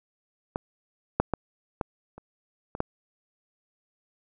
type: clicks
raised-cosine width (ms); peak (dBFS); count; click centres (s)
1; -14 / -6 / -11 / -13 / -29 / -22 / -10; 7; 0.559 / 1.2 / 1.337 / 1.812 / 2.18 / 2.751 / 2.804
effects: none